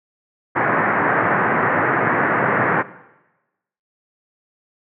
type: band-pass noise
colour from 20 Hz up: white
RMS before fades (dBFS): -18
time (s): 0.55-2.83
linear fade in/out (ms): 20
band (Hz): 110 to 1900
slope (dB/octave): 48
effects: noise-tail reverb RT60 1.0 s tail -17 dB re dry